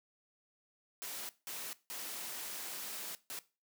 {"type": "noise bursts at uneven times", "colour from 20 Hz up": "white", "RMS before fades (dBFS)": -43, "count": 4, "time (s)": [[1.02, 1.29], [1.47, 1.73], [1.9, 3.15], [3.3, 3.39]], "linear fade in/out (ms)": 0, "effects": ["noise-tail reverb RT60 0.3 s tail -18 dB re dry", "high-pass 200 Hz 12 dB/octave"]}